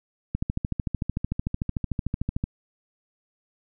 click train, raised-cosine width 5 ms, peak -13 dBFS, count 29, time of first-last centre 0.35-2.44 s, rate 13.4 Hz, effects none

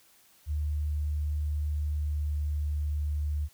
sine tone with pitch glide, 74.7 to 74.27 Hz, D2 to D2, +30 to +20 cents, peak -27 dBFS, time 0.46-3.49 s, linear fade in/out 50 ms, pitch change -10 cents, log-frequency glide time 1.89-2.33 s, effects white hiss -61 dBFS RMS until 3.53 s

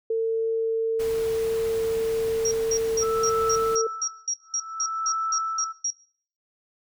sine tone, 450.3 Hz, A4, 40 cents sharp, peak -21 dBFS, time 0.1-3.87 s, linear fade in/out 5 ms
pink noise, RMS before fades -39 dBFS, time 0.99-3.76 s, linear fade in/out 10 ms
sine tone bursts, 5660 Hz, F8, 22 cents sharp, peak -23 dBFS, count 14, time 2.45-5.904 s, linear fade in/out 2 ms, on 61 ms, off 200 ms
sine tone with tremolo, 1318.5 Hz, E6, in tune, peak -24 dBFS, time 3.01-5.73 s, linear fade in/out 20 ms, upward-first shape sine, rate 0.56 Hz, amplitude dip 100%
effects noise-tail reverb RT60 0.5 s tail -20 dB re dry

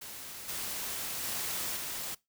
white noise with level steps, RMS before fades -44 / -37 / -35 / -38 dBFS, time 0.01-2.15 s, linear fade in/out 10 ms, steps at 0.48 / 1.24 / 1.76 s, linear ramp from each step 10 ms, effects noise-tail reverb RT60 0.2 s tail -21 dB re dry

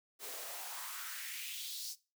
white noise with high-pass filter sweep, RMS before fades -44 dBFS, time 0.19-1.96 s, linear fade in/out 50 ms, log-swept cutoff 380 to 5400 Hz, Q 2.9, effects noise-tail reverb RT60 0.3 s tail -19 dB re dry

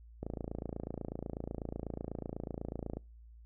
click train, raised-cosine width 2 ms, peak -25 dBFS, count 78, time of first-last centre 0.23-2.97 s, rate 28.1 Hz, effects noise-tail reverb RT60 0.3 s tail -26 dB re dry + added 57 Hz sine -52 dBFS peak until 3.45 s

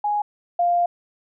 sine tone pair in turn, 830.6 / 698.4 Hz, G#5 / F5, 0 / 0 cents, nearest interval minor third, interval 300 cents, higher first, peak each -19 / -16 dBFS, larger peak second, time 0.04-0.22 / 0.59-0.86 s, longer second, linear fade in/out 5 ms, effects none

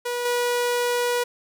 sawtooth tone with level steps, 485.5 Hz, B4, 30 cents flat, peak -21 / -17 dBFS, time 0.05-1.24 s, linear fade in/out 10 ms, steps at 0.25 s, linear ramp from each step 5 ms, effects none

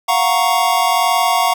square chord, Gb major seventh, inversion third, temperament equal, 698.5 / 740 / 932.3 / 1108.7 Hz, F5 / Gb5 / Bb5 / Db6, 0 / 0 / 0 / 0 cents, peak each -19 dBFS, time 0.08-1.54 s, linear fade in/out 10 ms, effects none

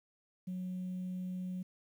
sine tone, 183.2 Hz, F#3, 17 cents flat, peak -35 dBFS, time 0.47-1.63 s, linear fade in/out 10 ms, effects tanh soft clip ceiling -34 dBFS + 11-bit

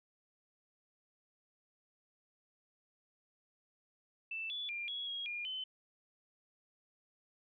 sine tone with pitch steps, 2654 / 3442 / 2391 / 3345 / 3288 / 2417 / 3050 Hz, E7 / A7 / D7 / G#7 / G#7 / D7 / G7, +11 / -39 / +30 / +12 / -18 / +49 / -48 cents, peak -38 dBFS, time 4.31-5.64 s, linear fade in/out 5 ms, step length 190 ms, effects none

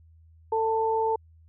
sine tone pair together, 446.3 / 888 Hz, A4 / A5, +25 / +16 cents, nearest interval octave, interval 1191 cents, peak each -25 dBFS, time 0.52-1.16 s, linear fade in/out 5 ms, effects added 81 Hz sine -52 dBFS peak until 1.48 s

